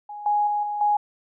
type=tone with level steps; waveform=sine; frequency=830.6 Hz; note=G#5; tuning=in tune; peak=-33 / -18 / -21 / -25 / -17 dBFS; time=0.09-0.97 s; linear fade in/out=5 ms; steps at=0.26 / 0.47 / 0.63 / 0.81 s; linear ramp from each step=2 ms; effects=none